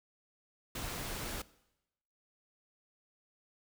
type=noise; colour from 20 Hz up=pink; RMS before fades=-40 dBFS; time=0.75-1.42 s; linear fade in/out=5 ms; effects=noise-tail reverb RT60 0.9 s tail -20 dB re dry